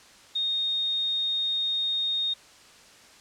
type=tone; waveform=sine; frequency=3700 Hz; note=A#7; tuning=14 cents flat; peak=-24 dBFS; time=0.35-2.34 s; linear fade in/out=10 ms; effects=white hiss -52 dBFS RMS until 3.2 s + low-pass 7000 Hz 12 dB/octave